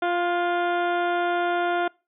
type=harmonic tone with a mistuned harmonic; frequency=349.2 Hz; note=F4; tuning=in tune; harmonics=1 / 2 / 3 / 4 / 5 / 6 / 7 / 8 / 9 / 10; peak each=-26 / -24 / -34 / -29 / -40 / -41 / -42 / -47 / -44 / -43 dBFS; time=0.02-1.88 s; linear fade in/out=5 ms; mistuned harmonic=4; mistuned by=+24 cents; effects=noise-tail reverb RT60 0.3 s tail -25 dB re dry